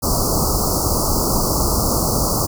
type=band-stop noise; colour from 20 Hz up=pink; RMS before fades=-18 dBFS; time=0.02-2.47 s; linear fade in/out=20 ms; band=1300 to 4500 Hz; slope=96 dB/octave; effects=none